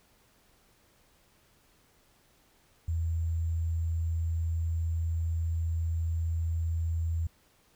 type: tone with sample-and-hold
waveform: sine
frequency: 82.41 Hz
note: E2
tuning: in tune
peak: -27 dBFS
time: 2.88-7.27 s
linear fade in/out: 5 ms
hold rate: 7350 Hz
effects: pink hiss -65 dBFS RMS until 7.75 s